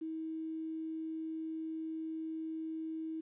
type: tone with quantisation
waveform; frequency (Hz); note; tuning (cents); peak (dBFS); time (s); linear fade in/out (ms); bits
sine; 320; D#4; +49; -37; 0.01-3.21; 10; 11
effects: resampled to 8000 Hz